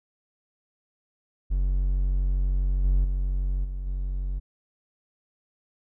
triangle tone with level steps, 46.25 Hz, F#1, in tune, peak -19 / -16 / -21 / -27 / -24 dBFS, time 1.5-4.4 s, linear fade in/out 20 ms, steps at 2.84 / 3.04 / 3.64 / 3.86 s, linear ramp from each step 10 ms, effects none

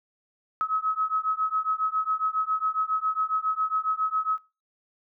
sine beating tone pair, 1278 / 1285.3 Hz, D#6 / E6, +46 / -44 cents, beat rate 7.3 Hz, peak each -27 dBFS, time 0.61-4.38 s, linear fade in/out 0 ms, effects noise-tail reverb RT60 0.3 s tail -20 dB re dry

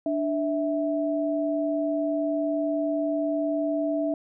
sine tone pair together, 294.9 / 654 Hz, D4 / E5, +7 / -14 cents, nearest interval octave + major second, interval 1379 cents, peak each -26 dBFS, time 0.06-4.14 s, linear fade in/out 2 ms, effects none

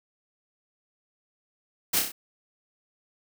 white noise with echo, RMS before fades -24 dBFS, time 1.93-2 s, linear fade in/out 10 ms, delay 30 ms, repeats 4, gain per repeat -4 dB, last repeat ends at 2.12 s, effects none

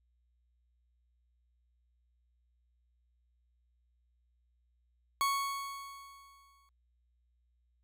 40% pulse tone with exponential decay, 1108.7 Hz, C#6, in tune, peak -26 dBFS, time 5.21-6.69 s, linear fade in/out 0 ms, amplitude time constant 320 ms, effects added 60 Hz sine -70 dBFS peak until 7.83 s

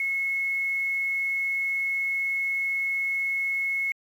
sine tone with quantisation, 2182 Hz, C#7, 28 cents flat, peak -24 dBFS, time 0-3.92 s, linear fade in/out 2 ms, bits 8, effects AAC 64 kbps

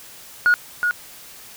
sine tone with echo, 1446 Hz, F#6, 40 cents flat, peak -10 dBFS, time 0.46-0.54 s, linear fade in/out 0 ms, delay 370 ms, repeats 1, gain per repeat -6 dB, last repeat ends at 0.91 s, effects tanh soft clip ceiling -9 dBFS + white hiss -42 dBFS RMS until 1.56 s

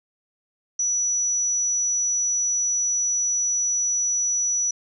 sine tone, 5900 Hz, F#8, 6 cents flat, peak -20 dBFS, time 0.79-4.71 s, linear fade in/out 5 ms, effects none

